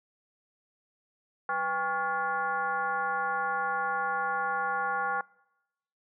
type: tone with frequency modulation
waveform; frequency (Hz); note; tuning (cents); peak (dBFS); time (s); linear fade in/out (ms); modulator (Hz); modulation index
sine; 1108.7; C#6; 0; -27; 1.49-5.21; 2; 306; 1.5
effects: noise-tail reverb RT60 0.9 s tail -24 dB re dry